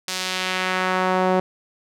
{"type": "tone with band-pass filter sweep", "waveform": "sawtooth", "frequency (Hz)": 185.3, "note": "F#3", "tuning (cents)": 3, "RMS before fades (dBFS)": -22, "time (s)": [0.08, 1.4], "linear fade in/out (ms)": 2, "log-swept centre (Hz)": [5500, 600], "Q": 1, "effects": []}